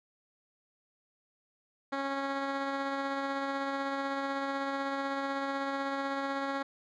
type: tone with tremolo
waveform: 10% pulse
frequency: 275 Hz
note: C#4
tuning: 14 cents flat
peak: -22 dBFS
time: 1.92-6.63 s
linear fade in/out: 10 ms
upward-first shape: sine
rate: 16 Hz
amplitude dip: 25%
effects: low-pass 3000 Hz 12 dB/octave